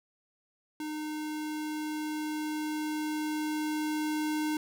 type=tone with level ramp; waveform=square; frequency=305.8 Hz; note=D#4; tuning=30 cents flat; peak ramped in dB=-35 to -29 dBFS; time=0.8-4.57 s; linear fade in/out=2 ms; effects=none